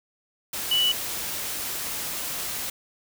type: tone in noise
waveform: sine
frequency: 2959 Hz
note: F#7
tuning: 1 cent flat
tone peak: -19 dBFS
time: 0.71-0.92 s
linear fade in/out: 5 ms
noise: white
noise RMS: -31 dBFS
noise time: 0.53-2.7 s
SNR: +9 dB
effects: none